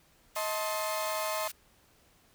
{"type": "high-pass noise", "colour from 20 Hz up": "white", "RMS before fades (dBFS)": -41, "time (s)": [0.35, 1.52], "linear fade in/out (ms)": 10, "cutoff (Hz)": 1200, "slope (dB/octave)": 24}
{"type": "chord", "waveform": "35% pulse", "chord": "A diminished", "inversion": "second", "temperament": "just", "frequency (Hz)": [633.6, 880, 1056], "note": ["Eb5", "A5", "C6"], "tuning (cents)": [31, 0, 16], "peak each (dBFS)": [-32, -37, -35], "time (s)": [0.36, 1.48], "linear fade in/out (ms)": 5}
{"effects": ["pink hiss -64 dBFS RMS until 2.34 s"]}